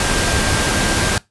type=tone in noise; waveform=sine; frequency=1589 Hz; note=G6; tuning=23 cents sharp; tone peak=-25 dBFS; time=0-1.18 s; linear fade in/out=2 ms; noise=pink; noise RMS=-17 dBFS; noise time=0-1.18 s; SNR=-11 dB; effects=noise-tail reverb RT60 0.2 s tail -22 dB re dry + resampled to 24000 Hz